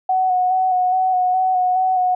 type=tone with vibrato; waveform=sine; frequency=740 Hz; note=F#5; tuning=in tune; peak=-14 dBFS; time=0.09-2.15 s; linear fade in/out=5 ms; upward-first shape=square; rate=2.4 Hz; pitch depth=20 cents each way; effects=none